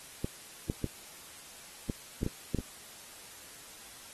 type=clicks; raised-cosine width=3 ms; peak=-18 dBFS; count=8; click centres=0.245 / 0.699 / 0.843 / 1.898 / 2.231 / 2.264 / 2.547 / 2.587 s; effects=white hiss -50 dBFS RMS until 4.13 s + AAC 32 kbps